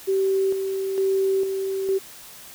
sine tone with tremolo, 385.8 Hz, G4, 28 cents flat, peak -18 dBFS, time 0.07-1.99 s, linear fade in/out 20 ms, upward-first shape square, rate 1.1 Hz, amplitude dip 45%, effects white hiss -43 dBFS RMS until 2.54 s

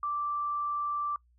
sine tone, 1172 Hz, D6, 4 cents flat, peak -29 dBFS, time 0.03-1.16 s, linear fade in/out 2 ms, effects noise-tail reverb RT60 0.1 s tail -21 dB re dry + added 60 Hz sine -62 dBFS peak until 1.38 s

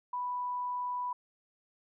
sine tone, 987.8 Hz, B5, in tune, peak -32 dBFS, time 0.13-1.13 s, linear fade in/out 5 ms, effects none

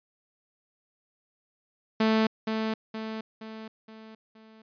sawtooth tone with echo, 220 Hz, A3, in tune, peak -17 dBFS, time 2-2.27 s, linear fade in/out 5 ms, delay 470 ms, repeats 5, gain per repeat -6 dB, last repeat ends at 4.62 s, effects resampled to 11025 Hz

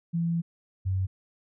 sine tone pair in turn, 168.3 / 94.46 Hz, E3 / F#2, +36 / +36 cents, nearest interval minor seventh, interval 1000 cents, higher first, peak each -24 dBFS, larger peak neither, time 0.13-0.42 / 0.85-1.07 s, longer first, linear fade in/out 20 ms, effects none

